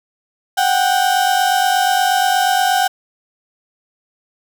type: tone pair together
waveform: 35% pulse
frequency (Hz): 737 / 785.4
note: F#5 / G5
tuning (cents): -7 / +3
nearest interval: minor second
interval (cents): 110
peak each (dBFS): -14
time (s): 0.57-2.88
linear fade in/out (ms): 10
effects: none